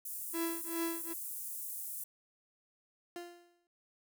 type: high-pass noise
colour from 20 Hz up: pink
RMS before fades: -42 dBFS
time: 0.05-2.04 s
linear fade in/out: 5 ms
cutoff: 9400 Hz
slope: 24 dB/octave
type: tone with tremolo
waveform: 45% pulse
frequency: 333.3 Hz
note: E4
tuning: 19 cents sharp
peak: -32 dBFS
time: 0.33-1.14 s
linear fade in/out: 20 ms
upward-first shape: triangle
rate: 2.5 Hz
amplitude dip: 100%
type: tone with exponential decay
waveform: 30% pulse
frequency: 347.9 Hz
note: F4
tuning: 7 cents flat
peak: -37 dBFS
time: 3.16-3.67 s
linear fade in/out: 1 ms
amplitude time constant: 110 ms
effects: none